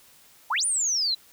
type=exponential two-way sweep; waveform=sine; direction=up then down; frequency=784 to 9650 to 3936 Hz; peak=-22 dBFS; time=0.5-1.15 s; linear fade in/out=10 ms; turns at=0.65 s; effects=white hiss -55 dBFS RMS until 1.32 s